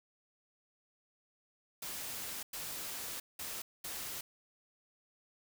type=noise bursts at uneven times; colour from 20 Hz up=white; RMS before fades=-42 dBFS; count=4; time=1.82-2.43 / 2.53-3.2 / 3.39-3.62 / 3.84-4.21 s; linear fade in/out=5 ms; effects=none